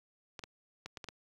clicks, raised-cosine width 0.2 ms, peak -25 dBFS, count 6, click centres 0.392 / 0.438 / 0.86 / 0.972 / 1.042 / 1.087 s, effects high-pass 60 Hz 12 dB/octave + 11-bit

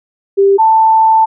sine tone pair in turn, 394.7 / 886.1 Hz, G4 / A5, +12 / +12 cents, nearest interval octave + major second, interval 1400 cents, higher second, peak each -5 dBFS, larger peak neither, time 0.37-0.58 / 0.58-1.26 s, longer second, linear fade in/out 20 ms, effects none

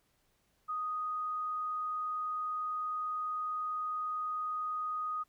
sine tone, 1244.5 Hz, D#6, in tune, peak -33 dBFS, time 0.68-5.24 s, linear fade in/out 20 ms, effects pink hiss -74 dBFS RMS until 5.28 s

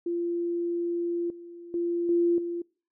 sine tone with level steps, 344.1 Hz, F4, 26 cents flat, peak -26 / -41 / -25 / -20 / -29 dBFS, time 0.06-2.62 s, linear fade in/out 5 ms, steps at 1.3 / 1.74 / 2.09 / 2.38 s, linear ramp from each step 2 ms, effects noise-tail reverb RT60 0.4 s tail -25 dB re dry

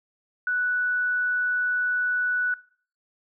sine tone, 1480 Hz, F#6, in tune, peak -22 dBFS, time 0.47-2.54 s, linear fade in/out 2 ms, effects noise-tail reverb RT60 0.5 s tail -21 dB re dry

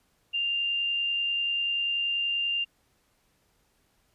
sine tone with amplitude modulation, 2794 Hz, F7, in tune, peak -24 dBFS, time 0.33-2.65 s, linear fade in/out 20 ms, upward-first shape sine, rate 70.3 Hz, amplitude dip 25%, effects pink hiss -69 dBFS RMS until 4.14 s + resampled to 32000 Hz

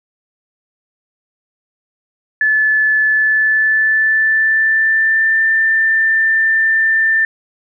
sine tone with pitch glide, 1733 to 1784.8 Hz, A6 to A6, -27 to +24 cents, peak -10 dBFS, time 2.41-7.25 s, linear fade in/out 2 ms, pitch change +51 cents, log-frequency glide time 3.07-5.4 s, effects none

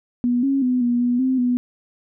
sine tone with pitch steps, 243.7 / 273.5 / 251 / 241 / 243.9 / 260.1 / 246.4 Hz, B3 / C#4 / B3 / B3 / B3 / C4 / B3, -23 / -23 / +28 / -42 / -21 / -10 / -4 cents, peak -16 dBFS, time 0.24-1.57 s, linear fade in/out 0 ms, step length 190 ms, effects none

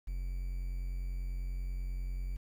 triangle tone with quantisation, 45.08 Hz, F#1, 44 cents flat, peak -32 dBFS, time 0.07-2.37 s, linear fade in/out 10 ms, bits 10, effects none

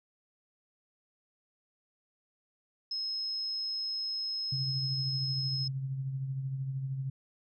sine tone, 5160 Hz, E8, 38 cents flat, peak -32 dBFS, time 2.91-5.68 s, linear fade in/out 5 ms
sine tone with tremolo, 134.1 Hz, C3, 43 cents sharp, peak -30 dBFS, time 4.52-7.1 s, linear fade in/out 5 ms, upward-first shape triangle, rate 13 Hz, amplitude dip 50%
effects none

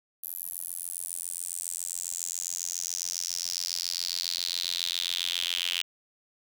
sawtooth tone with high-pass filter sweep, 87.31 Hz, F2, in tune, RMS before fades -33 dBFS, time 0.23-5.82 s, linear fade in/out 5 ms, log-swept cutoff 12000 to 3000 Hz, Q 4.9, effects none

